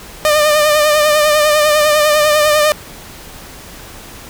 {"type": "tone with vibrato", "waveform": "sawtooth", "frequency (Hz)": 603, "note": "D5", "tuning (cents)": 46, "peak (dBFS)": -5, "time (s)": [0.25, 2.72], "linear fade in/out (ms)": 0, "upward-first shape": "triangle", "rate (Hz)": 10, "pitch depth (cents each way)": 47, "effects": ["pink hiss -34 dBFS RMS until 4.29 s"]}